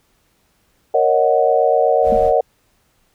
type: chord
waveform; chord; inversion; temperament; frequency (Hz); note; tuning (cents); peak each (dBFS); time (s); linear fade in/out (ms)
sine; D# minor seventh; second; equal; 466.2 / 554.4 / 622.3 / 740; A#4 / C#5 / D#5 / F#5; 0 / 0 / 0 / 0; -17; 0.94-2.41; 5
type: noise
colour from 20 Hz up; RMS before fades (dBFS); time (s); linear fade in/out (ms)
brown; -28; 2.02-2.33; 50
type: tone with exponential decay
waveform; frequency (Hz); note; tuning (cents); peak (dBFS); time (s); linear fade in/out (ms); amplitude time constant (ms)
sine; 220; A3; 0; -16; 2.12-2.24; 2; 24
effects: pink hiss -61 dBFS RMS until 3.14 s